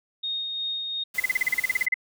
sine tone with tremolo, 3710 Hz, A#7, 9 cents flat, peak -26 dBFS, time 0.23-1.04 s, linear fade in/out 10 ms, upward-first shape sine, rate 2.8 Hz, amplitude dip 30%
white noise, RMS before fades -38 dBFS, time 1.14-1.86 s, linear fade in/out 10 ms
sine tone bursts, 2039 Hz, C7, 45 cents flat, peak -18 dBFS, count 14, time 1.18-1.942 s, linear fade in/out 5 ms, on 21 ms, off 36 ms
effects none

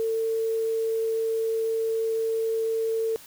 sine tone, 449 Hz, A4, 35 cents sharp, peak -23 dBFS, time 0-3.16 s, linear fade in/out 0 ms, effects white hiss -48 dBFS RMS until 3.26 s

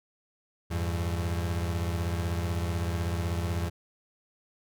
35% pulse beating tone pair, 84.9 / 100.9 Hz, F2 / G#2, -48 / -49 cents, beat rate 16 Hz, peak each -27 / -33 dBFS, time 0.7-3.7 s, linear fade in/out 20 ms, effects none

